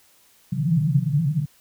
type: band-pass noise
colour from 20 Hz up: pink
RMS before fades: -21 dBFS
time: 0.52-1.46 s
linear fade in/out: 10 ms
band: 130 to 170 Hz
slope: 96 dB/octave
effects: white hiss -57 dBFS RMS until 1.6 s